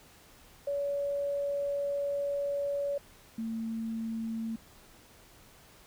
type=tone pair in turn; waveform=sine; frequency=567 / 225 Hz; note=C#5 / A3; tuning=+39 / +39 cents; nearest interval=octave + major third; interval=1600 cents; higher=first; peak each=-29 / -32 dBFS; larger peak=first; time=0.67-2.98 / 3.38-4.56 s; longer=first; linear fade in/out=5 ms; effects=pink hiss -57 dBFS RMS until 5.86 s